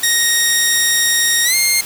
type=tone with pitch glide; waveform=10% pulse; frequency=1870 to 2123 Hz; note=A#6 to C7; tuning=+5 to +25 cents; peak=-3 dBFS; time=0.03-1.81 s; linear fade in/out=5 ms; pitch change=+220 cents; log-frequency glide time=1.44-1.55 s; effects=white hiss -29 dBFS RMS until 1.85 s